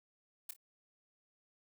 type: noise with echo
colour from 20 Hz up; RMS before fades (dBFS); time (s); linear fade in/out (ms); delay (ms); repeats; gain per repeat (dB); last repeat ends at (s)
blue; -41; 0.49-0.51; 5; 27; 2; -11; 0.564
effects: none